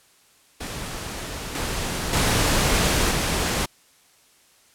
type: noise with level steps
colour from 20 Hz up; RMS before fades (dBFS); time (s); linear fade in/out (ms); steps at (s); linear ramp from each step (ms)
pink; -32 / -27 / -20 / -23; 0.6-3.66; 10; 1.55 / 2.13 / 3.11; 2
effects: white hiss -57 dBFS RMS until 4.74 s + low-pass 11000 Hz 12 dB/octave